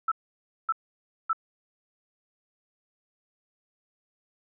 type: tone bursts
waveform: sine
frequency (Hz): 1321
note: E6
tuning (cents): +3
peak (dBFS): -22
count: 3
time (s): 0.08-1.331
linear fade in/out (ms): 5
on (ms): 37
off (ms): 570
effects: none